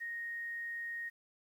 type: tone with quantisation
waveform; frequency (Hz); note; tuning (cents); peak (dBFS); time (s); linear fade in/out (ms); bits
sine; 1864.7; A#6; 0; -38; 0-1.1; 20; 11
effects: none